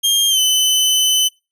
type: tone with pitch glide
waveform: sawtooth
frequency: 3210 to 3030 Hz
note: G7 to F#7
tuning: +40 to +40 cents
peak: -9 dBFS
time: 0.03-1.29 s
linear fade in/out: 20 ms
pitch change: -100 cents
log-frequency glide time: 0.29-0.39 s
effects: noise-tail reverb RT60 0.3 s tail -26 dB re dry + resampled to 32000 Hz